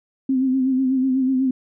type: tone with vibrato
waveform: sine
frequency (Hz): 261.6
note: C4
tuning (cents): 0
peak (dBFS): -16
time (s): 0.29-1.51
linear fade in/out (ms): 5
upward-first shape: sine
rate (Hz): 8.1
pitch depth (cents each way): 46
effects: none